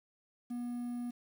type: tone with quantisation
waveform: triangle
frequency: 242 Hz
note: B3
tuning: 35 cents flat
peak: -34 dBFS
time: 0.5-1.11 s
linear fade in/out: 10 ms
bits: 10
effects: none